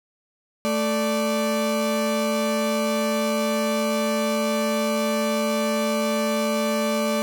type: tone pair together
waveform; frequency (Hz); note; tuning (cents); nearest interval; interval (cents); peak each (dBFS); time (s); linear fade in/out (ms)
35% pulse; 220 / 587.3; A3 / D5; 0 / 0; octave + perfect fourth; 1700; -22; 0.65-7.22; 0
effects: none